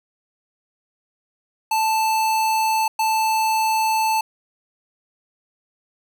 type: tone bursts at uneven times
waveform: square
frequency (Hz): 880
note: A5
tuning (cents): 0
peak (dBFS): -18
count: 2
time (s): 1.71-2.88 / 2.99-4.21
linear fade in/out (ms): 5
effects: none